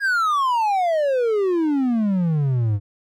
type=exponential sweep; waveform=triangle; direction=down; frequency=1661.2 to 98 Hz; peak=-15 dBFS; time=0-2.8 s; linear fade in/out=50 ms; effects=none